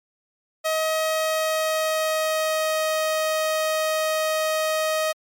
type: tone with pitch glide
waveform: sawtooth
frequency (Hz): 633 to 627.9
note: D#5 to D#5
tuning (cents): +30 to +16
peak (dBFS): -17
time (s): 0.64-5.13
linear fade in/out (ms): 20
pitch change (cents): -14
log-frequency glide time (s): 1.03-2.97
effects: MP3 96 kbps